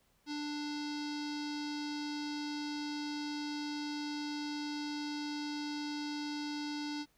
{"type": "tone with low-pass filter", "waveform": "square", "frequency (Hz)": 295.2, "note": "D4", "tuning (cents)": 9, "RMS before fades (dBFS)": -39, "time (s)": [0.26, 7.06], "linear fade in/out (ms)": 50, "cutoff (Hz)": 4800, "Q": 4.5, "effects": ["pink hiss -72 dBFS RMS until 7.17 s"]}